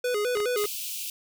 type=tone with vibrato; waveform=square; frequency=453.5 Hz; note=A#4; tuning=48 cents flat; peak=-25 dBFS; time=0.04-0.66 s; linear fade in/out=5 ms; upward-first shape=square; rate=4.8 Hz; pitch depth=150 cents each way
type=clicks; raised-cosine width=0.3 ms; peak=-19 dBFS; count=3; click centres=0.371 / 0.403 / 0.642 s
type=high-pass noise; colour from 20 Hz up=white; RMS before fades=-34 dBFS; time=0.57-1.1 s; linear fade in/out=2 ms; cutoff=2400 Hz; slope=96 dB/octave
effects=none